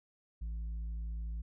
sine tone with tanh clipping, 55.4 Hz, A1, 13 cents sharp, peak -37 dBFS, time 0.41-1.42 s, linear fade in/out 10 ms, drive 4 dB, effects none

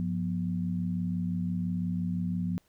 sine tone cluster, 98.2 / 176.8 / 242.7 Hz, G2 / F3 / B3, +4 / +22 / -30 cents, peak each -36 / -29 / -37 dBFS, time 0-2.58 s, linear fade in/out 0 ms, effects pink hiss -69 dBFS RMS until 2.68 s

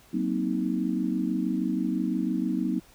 sine chord, C half-diminished seventh, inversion second, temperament just, 188.37 / 235.5 / 261.6 / 314 Hz, Gb3 / Bb3 / C4 / Eb4, +31 / +18 / 0 / +16 cents, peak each -30 dBFS, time 0.13-2.8 s, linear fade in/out 10 ms, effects pink hiss -56 dBFS RMS until 2.94 s

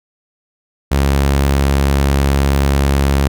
sawtooth tone, 69.3 Hz, C#2, in tune, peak -7 dBFS, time 0.91-3.28 s, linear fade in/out 10 ms, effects none

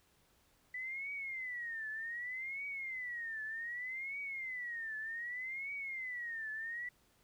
sine tone with vibrato, 1980 Hz, B6, 4 cents sharp, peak -39 dBFS, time 0.74-6.89 s, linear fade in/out 5 ms, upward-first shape triangle, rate 0.65 Hz, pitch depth 240 cents each way, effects pink hiss -71 dBFS RMS until 7.23 s

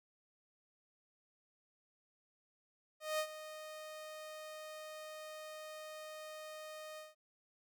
sawtooth tone with ADSR envelope, 619 Hz, D#5, 9 cents flat, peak -29 dBFS, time 3-7.15 s, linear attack 190 ms, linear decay 74 ms, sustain -14 dB, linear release 170 ms, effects none

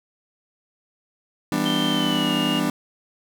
40% pulse chord, E minor seventh, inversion none, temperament just, 164.81 / 197.78 / 247.2 / 296.7 Hz, E3 / G3 / B3 / D4, 0 / +16 / +2 / +18 cents, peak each -28 / -26 / -25 / -24 dBFS, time 1.52-2.7 s, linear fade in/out 2 ms
sine tone with pitch glide, 3136 to 2843 Hz, G7 to F7, 0 to +30 cents, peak -25 dBFS, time 1.65-2.6 s, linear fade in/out 10 ms, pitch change -170 cents, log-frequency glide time 1.9-2.33 s
effects none

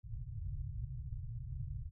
white low-pass noise, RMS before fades -42 dBFS, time 0.03-1.91 s, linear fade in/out 50 ms, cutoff 140 Hz, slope 96 dB/octave, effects none

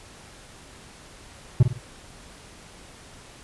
triangle tone with echo, 123.47 Hz, B2, in tune, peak -8 dBFS, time 1.6-1.63 s, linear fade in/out 5 ms, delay 51 ms, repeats 3, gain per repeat -8 dB, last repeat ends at 1.783 s, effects pink hiss -47 dBFS RMS until 3.43 s + resampled to 24000 Hz

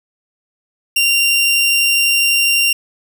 sawtooth tone, 2772 Hz, F7, 14 cents flat, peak -8 dBFS, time 0.96-2.73 s, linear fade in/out 5 ms, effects none

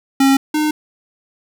square tone pair in turn, 271.4 / 304.6 Hz, C#4 / D#4, -36 / -37 cents, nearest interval major second, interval 199 cents, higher second, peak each -10 / -15 dBFS, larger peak first, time 0.2-0.37 / 0.54-0.71 s, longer neither, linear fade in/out 5 ms, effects none

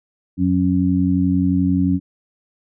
harmonic tone, 91.4 Hz, F#2, 21 cents flat, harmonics 1 / 2 / 3, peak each -22 / -18 / -17 dBFS, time 0.37-2 s, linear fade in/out 50 ms, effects none

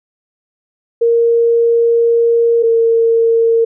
sine tone pair in turn, 465.7 / 458 Hz, A#4 / A#4, -2 / -31 cents, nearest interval unison, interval 29 cents, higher first, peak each -8 dBFS, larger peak neither, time 1.01-2.63 / 2.63-3.65 s, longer first, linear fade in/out 10 ms, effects none

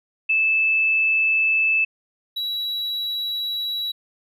sine / triangle tone pair in turn, 2625 / 3904 Hz, E7 / B7, -8 / -21 cents, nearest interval perfect fifth, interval 687 cents, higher second, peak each -16 / -22 dBFS, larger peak first, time 0.29-1.85 / 2.36-3.92 s, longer neither, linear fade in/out 10 ms, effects none

